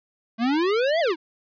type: exponential two-way sweep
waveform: square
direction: up then down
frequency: 220 to 698.5 to 297 Hz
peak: -20 dBFS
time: 0.38-1.16 s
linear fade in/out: 50 ms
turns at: 1 s
effects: resampled to 11025 Hz